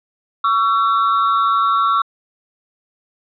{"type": "ring-modulated tone", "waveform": "triangle", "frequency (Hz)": 1236, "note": "D#6", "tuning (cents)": -12, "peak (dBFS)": -8, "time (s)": [0.44, 2.02], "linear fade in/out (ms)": 5, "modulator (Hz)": 109, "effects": ["resampled to 11025 Hz"]}